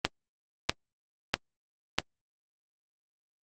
click train, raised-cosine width 0.2 ms, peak -5 dBFS, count 4, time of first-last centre 0.05-1.985 s, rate 1.55 Hz, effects Opus 24 kbps

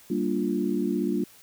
sine chord, G minor seventh, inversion none, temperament equal, 196 / 233.1 / 293.7 / 349.2 Hz, G3 / Bb3 / D4 / F4, 0 / 0 / 0 / 0 cents, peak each -29 dBFS, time 0.1-1.24 s, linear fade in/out 5 ms, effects white hiss -53 dBFS RMS until 1.42 s

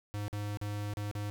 square tone with dropouts, 103.4 Hz, G#2, 7 cents flat, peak -35 dBFS, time 0.14-1.3 s, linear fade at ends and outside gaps 0 ms, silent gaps 0.281-0.329 / 0.572-0.614 / 0.937-0.971 / 1.113-1.152 s, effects none

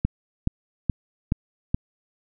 click train, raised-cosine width 5 ms, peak -8 dBFS, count 5, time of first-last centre 0.05-1.745 s, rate 2.36 Hz, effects none

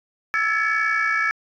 sine tone cluster, 1321 / 1679 / 1740 / 2257 Hz, E6 / G#6 / A6 / C#7, +3 / +18 / -20 / +31 cents, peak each -23 dBFS, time 0.34-1.31 s, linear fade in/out 0 ms, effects tanh soft clip ceiling -13 dBFS

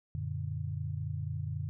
sine chord, Gb augmented, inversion none, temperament equal, 92.5 / 116.54 / 146.83 Hz, Gb2 / Bb2 / D3, 0 / 0 / 0 cents, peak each -37 / -39 / -37 dBFS, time 0.15-1.69 s, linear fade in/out 0 ms, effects none

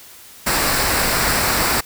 pink noise with comb filter, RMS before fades -18 dBFS, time 0.46-1.81 s, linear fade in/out 10 ms, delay 0.31 ms, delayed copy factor -0.5, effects white hiss -42 dBFS RMS until 1.85 s

